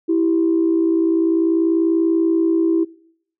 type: tone pair together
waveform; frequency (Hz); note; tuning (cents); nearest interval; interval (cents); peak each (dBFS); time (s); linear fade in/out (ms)
sine; 328.8 / 389.2; E4 / G4; -4 / -12; minor third; 292; -14 / -21; 0.08-2.85; 20
effects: noise-tail reverb RT60 0.7 s tail -23 dB re dry + tanh soft clip ceiling -7 dBFS